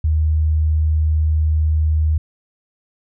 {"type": "tone", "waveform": "sine", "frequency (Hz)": 77.78, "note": "D#2", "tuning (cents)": 0, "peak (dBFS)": -13, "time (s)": [0.04, 2.18], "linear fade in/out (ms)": 5, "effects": []}